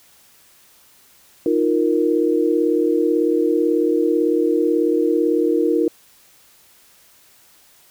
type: chord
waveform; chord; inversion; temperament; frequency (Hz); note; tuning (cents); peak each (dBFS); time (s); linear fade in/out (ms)
sine; Eb suspended second; none; equal; 311.1 / 349.2 / 466.2; Eb4 / F4 / Bb4; 0 / 0 / 0; -19; 1.46-5.88; 2
effects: white hiss -52 dBFS RMS until 7.9 s